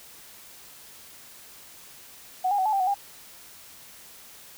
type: tone with pitch steps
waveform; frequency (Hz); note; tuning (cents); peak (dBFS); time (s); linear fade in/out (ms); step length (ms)
sine; 741 / 814 / 753 / 861 / 787 / 740 / 803; F#5 / G#5 / F#5 / A5 / G5 / F#5 / G5; +2 / -35 / +30 / -38 / +7 / 0 / +41; -21; 2.44-2.944; 10; 72
effects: white hiss -48 dBFS RMS until 4.57 s